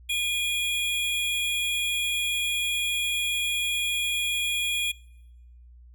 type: tone pair together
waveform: square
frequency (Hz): 2436 / 3329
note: D#7 / G#7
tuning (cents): -37 / +3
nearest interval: perfect fourth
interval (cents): 540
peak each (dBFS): -28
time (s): 0.09-4.92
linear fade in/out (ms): 10
effects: noise-tail reverb RT60 1.0 s tail -24 dB re dry + added 60 Hz sine -47 dBFS peak until 5.94 s